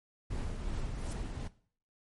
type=noise with tremolo; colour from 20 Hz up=brown; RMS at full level=-35 dBFS; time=0.3-1.48 s; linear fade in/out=10 ms; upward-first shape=triangle; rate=2.7 Hz; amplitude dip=40%
type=noise with exponential growth; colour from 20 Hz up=violet; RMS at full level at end=-39 dBFS; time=0.81-1.13 s; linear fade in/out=1 ms; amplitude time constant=68 ms
effects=noise-tail reverb RT60 0.5 s tail -18 dB re dry + MP3 48 kbps